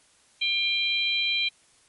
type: harmonic tone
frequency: 795 Hz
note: G5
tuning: 24 cents sharp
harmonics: 3 / 4 / 5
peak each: -26 / -27 / -28 dBFS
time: 0.41-1.49 s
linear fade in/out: 10 ms
effects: white hiss -60 dBFS RMS until 1.88 s + MP3 48 kbps